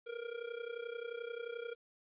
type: tone with amplitude modulation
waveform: square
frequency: 470 Hz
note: A#4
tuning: 14 cents sharp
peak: -38 dBFS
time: 0.06-1.75 s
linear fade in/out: 20 ms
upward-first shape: sine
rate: 31.4 Hz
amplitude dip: 80%
effects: resampled to 8000 Hz + 12-bit